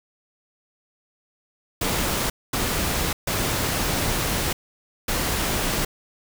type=noise bursts at uneven times; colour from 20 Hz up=pink; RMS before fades=-24 dBFS; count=4; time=1.81-2.3 / 2.53-3.13 / 3.27-4.53 / 5.08-5.85 s; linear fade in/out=5 ms; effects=none